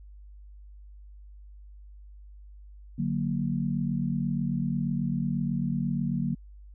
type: chord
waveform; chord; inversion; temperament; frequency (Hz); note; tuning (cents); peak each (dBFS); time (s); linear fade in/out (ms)
sine; D augmented; none; equal; 146.83 / 185 / 233.1; D3 / F#3 / A#3; 0 / 0 / 0; -30; 2.98-6.35; 10
effects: added 50 Hz sine -45 dBFS peak until 6.74 s